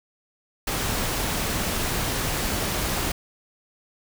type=noise; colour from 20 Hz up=pink; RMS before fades=-26 dBFS; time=0.67-3.12 s; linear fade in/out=5 ms; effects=none